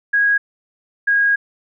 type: tone pair in turn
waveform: sine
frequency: 1648 / 1638.6 Hz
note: G#6 / G#6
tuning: -14 / -24 cents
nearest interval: unison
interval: 10 cents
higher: first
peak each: -12 dBFS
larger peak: neither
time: 0.13-0.38 / 1.07-1.36 s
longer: second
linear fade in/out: 10 ms
effects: none